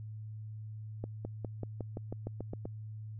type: accelerating click train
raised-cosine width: 2 ms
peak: -25 dBFS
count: 11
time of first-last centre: 1.04-2.655 s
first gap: 210 ms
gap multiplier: 0.94
effects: added 108 Hz sine -41 dBFS peak until 3.19 s